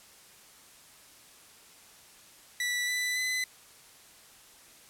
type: tone with pitch steps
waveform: sawtooth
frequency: 1964 / 1989.1 / 2015 Hz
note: B6 / B6 / B6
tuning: -10 / +12 / +34 cents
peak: -25 dBFS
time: 2.6-3.44 s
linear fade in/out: 2 ms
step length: 280 ms
effects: white hiss -55 dBFS RMS until 4.89 s + low-pass 12000 Hz 12 dB/octave